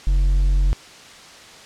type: tone with hard clipping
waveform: triangle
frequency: 45.07 Hz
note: F#1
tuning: 45 cents flat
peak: -15 dBFS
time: 0.07-0.73 s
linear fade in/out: 0 ms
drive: 7 dB
effects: white hiss -42 dBFS RMS until 1.65 s + low-pass 6000 Hz 12 dB/octave